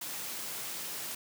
white high-pass noise, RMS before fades -39 dBFS, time 0.01-1.15 s, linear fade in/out 5 ms, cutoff 110 Hz, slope 48 dB/octave, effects none

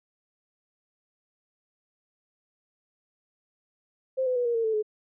sine tone with pitch steps, 523.3 / 505.8 / 488.8 / 472.4 / 456.6 / 441.3 / 426.5 Hz, C5 / B4 / B4 / A#4 / A#4 / A4 / G#4, 0 / +41 / -18 / +23 / -36 / +5 / +46 cents, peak -23 dBFS, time 4.17-4.828 s, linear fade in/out 20 ms, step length 94 ms, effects none

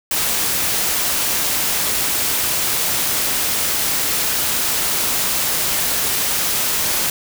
white noise, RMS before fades -19 dBFS, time 0.11-7.1 s, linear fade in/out 2 ms, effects none

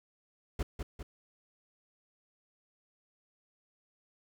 brown noise with echo, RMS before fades -32 dBFS, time 0.59-0.63 s, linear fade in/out 5 ms, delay 200 ms, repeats 2, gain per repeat -5 dB, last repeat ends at 1.03 s, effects none

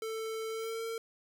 square tone with pitch glide, 443.8 to 454.4 Hz, A4 to A#4, +15 to -44 cents, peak -36 dBFS, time 0.02-0.98 s, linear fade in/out 2 ms, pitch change +41 cents, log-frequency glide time 0.49-0.83 s, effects 11-bit

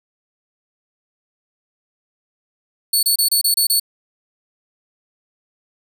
15% pulse tone bursts, 4435 Hz, C#8, in tune, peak -7 dBFS, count 7, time 2.93-3.798 s, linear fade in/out 5 ms, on 100 ms, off 28 ms, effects none

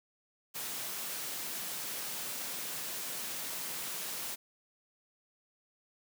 white high-pass noise, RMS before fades -39 dBFS, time 0.54-4.36 s, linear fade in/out 20 ms, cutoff 120 Hz, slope 96 dB/octave, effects none

